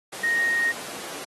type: tone in noise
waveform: sine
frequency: 1864.7 Hz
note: A#6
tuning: in tune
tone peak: -20 dBFS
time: 0.23-0.72 s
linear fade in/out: 10 ms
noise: pink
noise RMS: -35 dBFS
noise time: 0.12-1.25 s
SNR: +12 dB
effects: high-pass 300 Hz 12 dB/octave + AAC 32 kbps